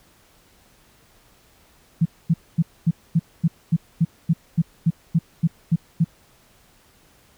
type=tone bursts; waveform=sine; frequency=164.81 Hz; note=E3; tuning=in tune; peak=-13 dBFS; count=15; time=2.01-6.045 s; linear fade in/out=10 ms; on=45 ms; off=240 ms; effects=pink hiss -56 dBFS RMS until 7.37 s